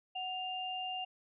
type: tone pair together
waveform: sine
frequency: 741.6 / 2800 Hz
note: F#5 / F7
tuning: +4 / +4 cents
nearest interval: octave + major seventh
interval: 2300 cents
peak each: -39 / -39 dBFS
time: 0.15-1.05 s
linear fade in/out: 10 ms
effects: none